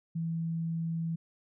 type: tone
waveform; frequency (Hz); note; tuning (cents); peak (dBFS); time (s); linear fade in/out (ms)
sine; 164.81; E3; 0; -30; 0.15-1.16; 10
effects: none